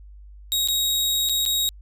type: tone with dropouts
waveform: sawtooth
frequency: 3788 Hz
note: A#7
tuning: 27 cents sharp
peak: -17 dBFS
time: 0.52-1.69 s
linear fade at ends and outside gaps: 0 ms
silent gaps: 0.675-0.685 / 1.289-1.295 / 1.453-1.461 s
effects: added 50 Hz sine -41 dBFS peak until 1.81 s